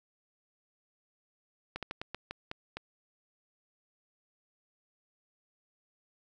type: slowing click train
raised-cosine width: 0.3 ms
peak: -21 dBFS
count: 8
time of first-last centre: 1.76-2.77 s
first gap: 67 ms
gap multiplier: 1.25
effects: none